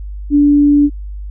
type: tone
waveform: sine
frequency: 289.8 Hz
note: D4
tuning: 23 cents flat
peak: -6 dBFS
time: 0.3-0.9 s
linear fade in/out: 50 ms
effects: added 50 Hz sine -23 dBFS peak until 1.3 s